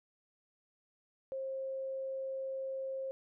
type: tone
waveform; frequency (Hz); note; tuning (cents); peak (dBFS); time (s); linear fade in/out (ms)
sine; 533; C5; +32; -36; 1.32-3.11; 0
effects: none